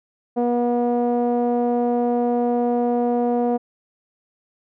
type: tone with low-pass filter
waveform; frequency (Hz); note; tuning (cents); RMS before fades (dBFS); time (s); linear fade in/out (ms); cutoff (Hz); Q
sawtooth; 241.1; B3; -41; -20; 0.36-3.58; 20; 630; 4.1
effects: none